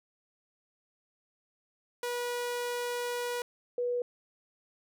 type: tone pair in turn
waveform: sawtooth / sine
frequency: 485.2 / 487.7 Hz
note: B4 / B4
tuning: -31 / -22 cents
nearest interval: unison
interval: 9 cents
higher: second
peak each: -28 dBFS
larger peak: neither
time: 2.03-3.42 / 3.78-4.02 s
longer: first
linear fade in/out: 2 ms
effects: none